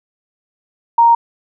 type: tone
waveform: sine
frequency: 932.3 Hz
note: A#5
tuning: in tune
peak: -6 dBFS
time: 0.98-1.15 s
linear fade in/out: 5 ms
effects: none